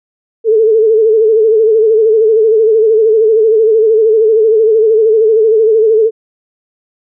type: tone with vibrato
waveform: sine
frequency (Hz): 440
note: A4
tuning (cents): 0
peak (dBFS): -5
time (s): 0.44-6.11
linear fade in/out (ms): 50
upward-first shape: sine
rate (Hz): 13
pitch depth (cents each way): 67
effects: none